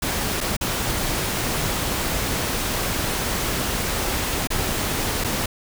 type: noise with dropouts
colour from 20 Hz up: pink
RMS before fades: -24 dBFS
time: 0.02-5.46 s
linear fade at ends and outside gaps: 5 ms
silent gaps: 0.406-0.41 / 0.567-0.61 / 4.473-4.503 / 5.24-5.244 s
effects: none